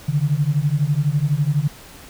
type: beating tone pair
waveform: sine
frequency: 140.5 / 152.5 Hz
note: C#3 / D#3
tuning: +24 / -34 cents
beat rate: 12 Hz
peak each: -19 dBFS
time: 0.08-1.68 s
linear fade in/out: 10 ms
effects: pink hiss -42 dBFS RMS until 2.09 s